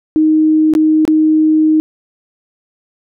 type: tone with dropouts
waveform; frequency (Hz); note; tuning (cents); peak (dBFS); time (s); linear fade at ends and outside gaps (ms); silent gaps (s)
sine; 311.8; D#4; +4; -7; 0.16-1.8; 0; 0.737-0.751 / 1.052-1.078
effects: none